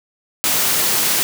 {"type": "high-pass noise", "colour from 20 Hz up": "white", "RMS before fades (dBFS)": -17, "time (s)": [0.44, 1.23], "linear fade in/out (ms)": 0, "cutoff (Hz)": 100, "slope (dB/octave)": 24, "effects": []}